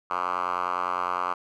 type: tone with band-pass filter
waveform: 5% pulse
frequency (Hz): 89.8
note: F2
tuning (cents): +49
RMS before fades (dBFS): -28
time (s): 0.1-1.34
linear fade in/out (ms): 10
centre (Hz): 1200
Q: 4.2
effects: none